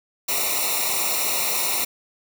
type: noise with comb filter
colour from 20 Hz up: white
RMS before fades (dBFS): -23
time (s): 0.28-1.85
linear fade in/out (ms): 10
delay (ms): 0.62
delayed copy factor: -1
effects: none

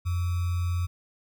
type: tone with sample-and-hold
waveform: sine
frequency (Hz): 88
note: F2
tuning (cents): +14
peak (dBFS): -24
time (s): 0.05-0.87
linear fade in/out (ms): 20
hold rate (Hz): 1225
effects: none

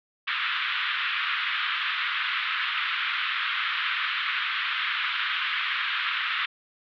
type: band-pass noise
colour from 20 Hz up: pink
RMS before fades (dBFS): -28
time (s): 0.27-6.46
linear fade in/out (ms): 10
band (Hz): 1200 to 3600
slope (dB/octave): 48
effects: none

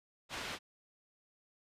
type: low-pass noise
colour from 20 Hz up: white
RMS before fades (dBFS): -42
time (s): 0.29-0.59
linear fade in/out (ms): 50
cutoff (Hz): 3400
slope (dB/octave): 12
effects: resampled to 32000 Hz

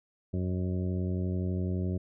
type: harmonic tone with a mistuned harmonic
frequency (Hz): 91.8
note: F#2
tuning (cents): -13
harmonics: 1 / 2 / 3 / 4 / 5 / 6 / 7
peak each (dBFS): -30 / -33 / -40 / -39 / -48 / -48 / -48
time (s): 0.33-1.98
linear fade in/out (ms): 10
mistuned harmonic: 7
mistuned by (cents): -36
effects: none

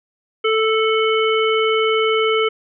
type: harmonic tone with a mistuned harmonic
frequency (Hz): 440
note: A4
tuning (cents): 0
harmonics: 1 / 3 / 5 / 7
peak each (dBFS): -16 / -21 / -23 / -24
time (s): 0.44-2.49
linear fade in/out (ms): 10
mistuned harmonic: 7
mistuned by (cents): -30
effects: none

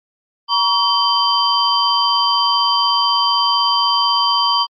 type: tone cluster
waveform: sine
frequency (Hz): 947 / 1129 / 3102 / 4756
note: A#5 / C#6 / G7 / D8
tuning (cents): +27 / +31 / -19 / +21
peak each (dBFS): -18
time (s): 0.48-4.67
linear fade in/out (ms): 50
effects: MP3 32 kbps

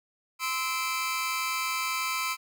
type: tone cluster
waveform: sawtooth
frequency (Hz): 1033 / 1305 / 2344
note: C6 / E6 / D7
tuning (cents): -22 / -18 / -4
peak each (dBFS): -29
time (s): 0.39-2.37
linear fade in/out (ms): 50
effects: none

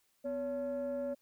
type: tone pair together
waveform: sine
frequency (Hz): 251.4 / 564.4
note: B3 / C#5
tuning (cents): +31 / +31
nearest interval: octave + major second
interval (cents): 1400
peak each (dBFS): -38 / -33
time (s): 0.24-1.15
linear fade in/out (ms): 20
effects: tanh soft clip ceiling -31 dBFS + white hiss -74 dBFS RMS until 1.21 s

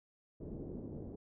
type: low-pass noise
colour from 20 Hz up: white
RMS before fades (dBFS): -45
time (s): 0.4-1.16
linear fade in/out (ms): 10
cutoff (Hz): 400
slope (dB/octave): 24
effects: none

